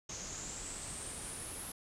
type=noise with low-pass filter sweep; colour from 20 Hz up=pink; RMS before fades=-44 dBFS; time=0.09-1.72 s; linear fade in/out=5 ms; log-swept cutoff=6400 to 11000 Hz; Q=9.3; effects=none